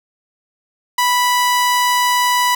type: tone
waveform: sawtooth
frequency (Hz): 986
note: B5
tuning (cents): -3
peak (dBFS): -9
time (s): 0.98-2.55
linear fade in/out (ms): 5
effects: none